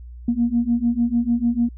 sine beating tone pair, 233.1 / 239.8 Hz, A#3 / A#3, 0 / +49 cents, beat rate 6.7 Hz, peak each -20 / -19 dBFS, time 0.28-1.69 s, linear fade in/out 5 ms, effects tanh soft clip ceiling -9 dBFS + added 60 Hz sine -35 dBFS peak until 1.77 s

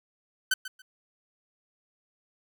sawtooth tone with echo, 1526 Hz, G6, 47 cents flat, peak -18 dBFS, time 0.51-0.54 s, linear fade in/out 5 ms, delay 140 ms, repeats 2, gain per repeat -14 dB, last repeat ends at 0.82 s, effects none

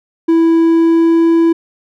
triangle tone with pitch glide, 329.6 to 331.9 Hz, E4 to E4, 0 to +12 cents, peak -5 dBFS, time 0.28-1.53 s, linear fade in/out 10 ms, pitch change +12 cents, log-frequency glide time 0.56-1.29 s, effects none

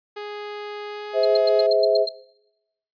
sawtooth tone with pitch glide, 415.3 to 419.6 Hz, G#4 to G#4, 0 to +18 cents, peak -27 dBFS, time 0.16-1.67 s, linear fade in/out 10 ms, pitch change +18 cents, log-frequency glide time 0.87-1.25 s
sine chord, Ab augmented, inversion none, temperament just, 415.3 / 519.1 / 648.9 Hz, Ab4 / C5 / E5, 0 / -14 / -27 cents, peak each -21 / -22 / -19 dBFS, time 1.13-2.07 s, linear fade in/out 50 ms
sine tone bursts, 4186 Hz, C8, in tune, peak -22 dBFS, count 8, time 1.23-2.09 s, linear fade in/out 5 ms, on 20 ms, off 100 ms
effects noise-tail reverb RT60 0.9 s tail -19 dB re dry + resampled to 11025 Hz

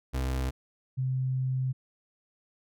35% pulse / sine tone pair in turn, 65 / 130 Hz, C2 / C3, -11 / -11 cents, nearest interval octave, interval 1200 cents, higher second, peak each -26 dBFS, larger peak neither, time 0.13-0.51 / 0.97-1.73 s, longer second, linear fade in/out 20 ms, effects none

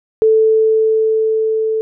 sine tone with level ramp, 440 Hz, A4, in tune, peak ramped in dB -7 to -14 dBFS, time 0.22-1.81 s, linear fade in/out 0 ms, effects none

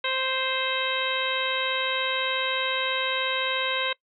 harmonic tone with a mistuned harmonic, 523.3 Hz, C5, in tune, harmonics 1 / 2 / 3 / 4 / 5 / 6 / 7, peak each -32 / -32 / -32 / -32 / -32 / -32 / -32 dBFS, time 0.04-3.93 s, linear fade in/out 5 ms, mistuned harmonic 7, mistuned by +66 cents, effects noise-tail reverb RT60 0.1 s tail -22 dB re dry

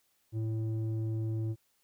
square tone with low-pass filter, 110.9 Hz, A2, 14 cents sharp, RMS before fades -33 dBFS, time 0.32-1.56 s, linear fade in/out 50 ms, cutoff 280 Hz, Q 1.5, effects white hiss -73 dBFS RMS until 1.83 s

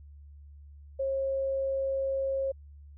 sine tone, 540 Hz, C#5, 45 cents flat, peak -27 dBFS, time 0.99-2.52 s, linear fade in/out 10 ms, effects added 72 Hz sine -47 dBFS peak until 2.97 s

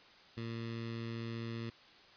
15% pulse tone with notch filter, 115.2 Hz, A#2, 20 cents flat, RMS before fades -41 dBFS, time 0.37-1.7 s, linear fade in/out 5 ms, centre 750 Hz, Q 0.58, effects white hiss -59 dBFS RMS until 2.16 s + resampled to 11025 Hz

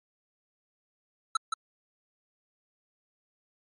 square tone with echo, 1318.5 Hz, E6, in tune, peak -23 dBFS, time 1.35-1.37 s, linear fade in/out 5 ms, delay 170 ms, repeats 1, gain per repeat -4 dB, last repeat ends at 1.54 s, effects MP3 48 kbps

